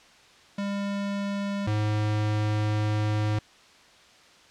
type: tone pair in turn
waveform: square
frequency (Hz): 200.4 / 106.16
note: G3 / G#2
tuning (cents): +38 / +38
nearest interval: major seventh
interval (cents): 1100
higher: first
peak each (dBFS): -28 / -24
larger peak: second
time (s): 0.58-1.67 / 1.67-3.39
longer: second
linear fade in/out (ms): 5
effects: white hiss -54 dBFS RMS until 4.5 s + low-pass 5000 Hz 12 dB/octave